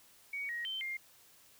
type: tone with pitch steps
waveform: sine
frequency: 2246 / 1889 / 3101 / 2115 Hz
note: C#7 / A#6 / G7 / C7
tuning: +22 / +22 / -19 / +18 cents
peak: -36 dBFS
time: 0.33-0.97 s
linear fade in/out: 5 ms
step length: 160 ms
effects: white hiss -62 dBFS RMS until 1.59 s